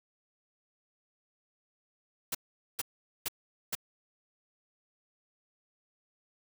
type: noise bursts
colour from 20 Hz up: white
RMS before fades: -33 dBFS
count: 4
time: 2.32-3.752 s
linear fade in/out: 5 ms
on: 28 ms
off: 440 ms
effects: none